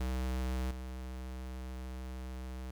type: tone with level steps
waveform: square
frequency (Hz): 63.8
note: C2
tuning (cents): -43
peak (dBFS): -33 / -41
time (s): 0-2.71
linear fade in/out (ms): 5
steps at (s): 0.71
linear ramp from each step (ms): 2
effects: 11-bit